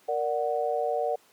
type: chord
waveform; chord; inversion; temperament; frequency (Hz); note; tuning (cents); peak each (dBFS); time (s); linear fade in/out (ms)
sine; Bb augmented; none; equal; 466.2 / 587.3 / 740; Bb4 / D5 / F#5; 0 / 0 / 0; -29; 0.08-1.16; 10
effects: pink hiss -60 dBFS RMS until 1.32 s + high-pass 300 Hz 12 dB/octave